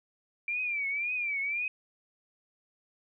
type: tone with vibrato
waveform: sine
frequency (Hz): 2349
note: D7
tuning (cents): 0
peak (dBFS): -29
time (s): 0.48-1.68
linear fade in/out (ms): 2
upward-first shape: triangle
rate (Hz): 1.9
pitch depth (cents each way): 130
effects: none